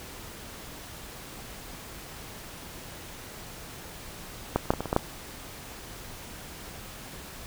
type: clicks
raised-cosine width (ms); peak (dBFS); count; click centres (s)
1; -8 / -28 / -6 / -15 / -16 / -19 / -10 / -6; 8; 4.56 / 4.656 / 4.705 / 4.737 / 4.806 / 4.857 / 4.929 / 4.964
effects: pink hiss -43 dBFS RMS until 7.46 s